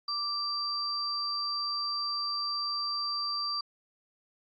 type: tone pair together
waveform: sine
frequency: 1174.7 / 4699 Hz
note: D6 / D8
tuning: 0 / 0 cents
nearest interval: 2 octaves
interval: 2400 cents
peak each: -35 / -31 dBFS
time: 0.08-3.61 s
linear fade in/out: 5 ms
effects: AAC 64 kbps